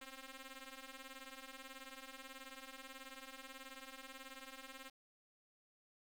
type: ring-modulated tone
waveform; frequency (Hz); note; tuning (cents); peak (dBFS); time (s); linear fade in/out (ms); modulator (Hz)
5% pulse; 265.6; C4; +26; -37; 0.01-4.9; 5; 806
effects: none